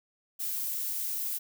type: noise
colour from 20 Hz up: violet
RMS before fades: -33 dBFS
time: 0.39-1.39 s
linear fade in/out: 20 ms
effects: none